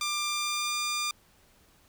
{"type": "tone with pitch glide", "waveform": "10% pulse", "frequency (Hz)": [1191, 1200], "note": ["D6", "D6"], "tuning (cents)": [24, 37], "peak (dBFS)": -20, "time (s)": [0.01, 1.11], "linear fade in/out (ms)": 2, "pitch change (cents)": 13, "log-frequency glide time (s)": [0.28, 0.74], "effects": ["pink hiss -62 dBFS RMS until 1.88 s"]}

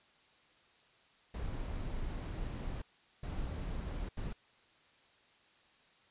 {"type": "noise bursts at uneven times", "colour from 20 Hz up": "brown", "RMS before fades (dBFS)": -39, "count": 3, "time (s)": [[1.34, 2.82], [3.23, 4.09], [4.17, 4.33]], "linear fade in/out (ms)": 5, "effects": ["white hiss -66 dBFS RMS until 6.1 s", "resampled to 8000 Hz"]}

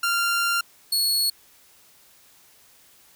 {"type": "tone pair in turn", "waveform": "sawtooth", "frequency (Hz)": [1389, 4362], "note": ["F6", "C#8"], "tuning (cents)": [-10, -29], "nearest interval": "octave + minor sixth", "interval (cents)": 1981, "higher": "second", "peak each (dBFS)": -17, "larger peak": "neither", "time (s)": [[0.03, 0.61], [0.92, 1.3]], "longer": "first", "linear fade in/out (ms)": 5, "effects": ["white hiss -55 dBFS RMS until 3.15 s"]}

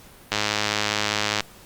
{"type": "click train", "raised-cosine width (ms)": 0.2, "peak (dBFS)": -4, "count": 115, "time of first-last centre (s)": [0.32, 1.406], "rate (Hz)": 105, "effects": ["pink hiss -48 dBFS RMS until 1.65 s", "Opus 48 kbps"]}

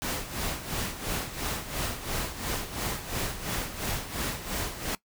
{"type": "noise with tremolo", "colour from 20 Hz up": "pink", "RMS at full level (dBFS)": -30, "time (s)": [0.02, 4.95], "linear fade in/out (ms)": 0, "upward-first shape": "sine", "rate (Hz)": 2.9, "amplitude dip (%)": 70, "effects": ["noise-tail reverb RT60 0.1 s tail -20 dB re dry"]}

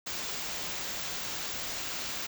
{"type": "band-stop noise", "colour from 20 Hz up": "white", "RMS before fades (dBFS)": -36, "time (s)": [0.06, 2.27], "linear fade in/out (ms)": 10, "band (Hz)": [7600, 16000], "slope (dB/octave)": 96, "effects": []}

